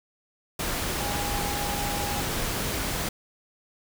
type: tone in noise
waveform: sine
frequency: 817 Hz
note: G#5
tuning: 29 cents flat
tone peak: -33 dBFS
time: 1-2.21 s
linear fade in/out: 5 ms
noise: pink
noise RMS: -29 dBFS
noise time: 0.59-3.09 s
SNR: -7 dB
effects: none